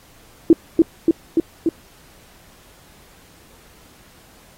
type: tone with echo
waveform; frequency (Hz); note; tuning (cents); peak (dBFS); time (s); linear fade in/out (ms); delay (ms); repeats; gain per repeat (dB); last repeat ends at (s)
sine; 329.6; E4; 0; -5; 0.5-0.53; 2; 290; 4; -2; 1.69
effects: pink hiss -50 dBFS RMS until 4.57 s + AAC 48 kbps